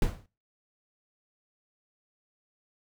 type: noise with exponential decay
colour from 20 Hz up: brown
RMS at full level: -22 dBFS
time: 0.02-0.26 s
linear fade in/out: 2 ms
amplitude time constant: 52 ms
effects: noise-tail reverb RT60 0.3 s tail -19 dB re dry